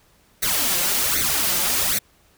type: noise with flanger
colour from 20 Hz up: white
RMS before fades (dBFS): -21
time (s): 0.42-1.99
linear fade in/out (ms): 10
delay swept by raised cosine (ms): 0.48 to 5.78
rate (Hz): 1.3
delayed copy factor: +0.85
effects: pink hiss -58 dBFS RMS until 2.37 s